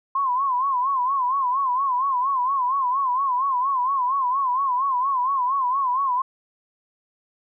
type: tone with vibrato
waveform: sine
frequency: 1046 Hz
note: C6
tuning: 1 cent flat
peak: -19 dBFS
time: 0.15-6.22 s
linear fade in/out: 5 ms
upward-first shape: sine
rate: 4.3 Hz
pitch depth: 120 cents each way
effects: none